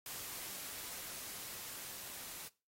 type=noise with level ramp; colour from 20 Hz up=white; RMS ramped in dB=-45 to -48 dBFS; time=0.06-2.48 s; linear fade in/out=2 ms; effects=noise-tail reverb RT60 0.3 s tail -20 dB re dry + AAC 48 kbps